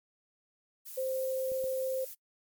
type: noise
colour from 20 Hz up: violet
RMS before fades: -44 dBFS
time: 0.85-2.15 s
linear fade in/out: 20 ms
type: tone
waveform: sine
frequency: 523.3 Hz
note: C5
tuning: in tune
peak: -30 dBFS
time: 0.97-2.05 s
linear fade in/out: 10 ms
type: clicks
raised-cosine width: 2 ms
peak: -36 dBFS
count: 2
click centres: 1.518 / 1.641 s
effects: noise-tail reverb RT60 0.1 s tail -22 dB re dry + MP3 96 kbps